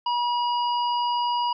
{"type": "harmonic tone", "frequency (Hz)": 964, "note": "B5", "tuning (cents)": -42, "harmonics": [1, 3, 5], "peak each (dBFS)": [-22, -32, -36], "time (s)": [0.06, 1.53], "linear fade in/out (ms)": 5, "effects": []}